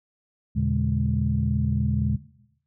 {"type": "tone cluster", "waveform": "sine", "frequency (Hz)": [81.7, 119.1, 142.9, 207.5], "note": ["E2", "A#2", "D3", "G#3"], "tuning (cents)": [-15, 38, -47, -1], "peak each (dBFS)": -26, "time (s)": [0.55, 2.17], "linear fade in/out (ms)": 20, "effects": ["noise-tail reverb RT60 0.8 s tail -17 dB re dry", "tanh soft clip ceiling -10 dBFS"]}